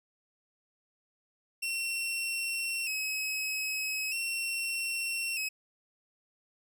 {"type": "tone with vibrato", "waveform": "sawtooth", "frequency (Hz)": 2637, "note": "E7", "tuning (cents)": 0, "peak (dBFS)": -28, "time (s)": [1.62, 5.49], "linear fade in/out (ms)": 10, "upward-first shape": "square", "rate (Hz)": 0.4, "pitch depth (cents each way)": 53, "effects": []}